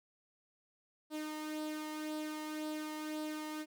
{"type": "tone with flanger", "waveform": "sawtooth", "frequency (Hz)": 307, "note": "D#4", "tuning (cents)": -23, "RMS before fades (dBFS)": -41, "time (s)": [1.1, 3.66], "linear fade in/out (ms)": 50, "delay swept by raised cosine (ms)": [0.22, 1.02], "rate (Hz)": 1.9, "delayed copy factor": 0.5, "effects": []}